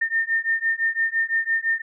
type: beating tone pair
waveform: sine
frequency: 1812 / 1817.9 Hz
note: A#6 / A#6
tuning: -50 / -44 cents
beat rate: 5.9 Hz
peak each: -23 dBFS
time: 0.01-1.82 s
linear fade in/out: 10 ms
effects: none